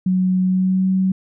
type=tone with pitch glide; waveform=sine; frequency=185 to 188.56 Hz; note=F#3 to F#3; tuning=0 to +33 cents; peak=-14 dBFS; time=0.06-1.12 s; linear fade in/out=5 ms; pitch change=+33 cents; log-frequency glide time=0.44-0.88 s; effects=none